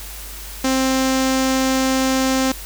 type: tone with low-pass filter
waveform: sawtooth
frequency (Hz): 263.1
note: C4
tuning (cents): +10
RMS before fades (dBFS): -18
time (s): 0.64-2.52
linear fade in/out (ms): 5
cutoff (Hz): 6800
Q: 2.2
effects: added 50 Hz sine -34 dBFS peak until 2.65 s + white hiss -35 dBFS RMS until 2.65 s